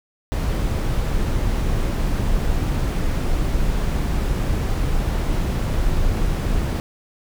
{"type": "noise", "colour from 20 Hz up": "brown", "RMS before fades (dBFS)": -20, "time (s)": [0.32, 6.8], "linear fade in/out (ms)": 0, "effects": []}